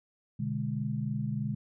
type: chord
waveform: sine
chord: G# diminished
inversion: first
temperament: equal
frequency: 123.47 / 146.83 / 207.7 Hz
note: B2 / D3 / G#3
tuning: 0 / 0 / 0 cents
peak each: -34 dBFS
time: 0.39-1.55 s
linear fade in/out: 10 ms
effects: none